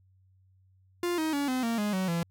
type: tone with pitch steps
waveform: 45% pulse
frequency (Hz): 350 / 315.4 / 284.3 / 256.2 / 230.9 / 208.1 / 187.56 / 169.04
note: F4 / D#4 / C#4 / C4 / A#3 / G#3 / F#3 / E3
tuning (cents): +4 / +24 / +44 / -36 / -16 / +4 / +24 / +44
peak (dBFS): -27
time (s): 1.03-2.23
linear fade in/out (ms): 2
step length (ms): 150
effects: added 94 Hz sine -60 dBFS peak until 2.3 s